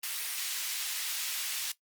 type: high-pass noise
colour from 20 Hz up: pink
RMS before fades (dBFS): -35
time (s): 0.03-1.72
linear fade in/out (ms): 5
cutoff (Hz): 2600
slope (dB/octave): 12
effects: noise-tail reverb RT60 0.1 s tail -17 dB re dry + Opus 32 kbps